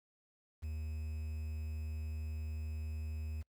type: tone with quantisation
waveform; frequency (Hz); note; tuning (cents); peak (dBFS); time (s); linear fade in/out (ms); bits
triangle; 77.78; D#2; 0; -36; 0.62-3.43; 20; 10
effects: noise-tail reverb RT60 0.1 s tail -25 dB re dry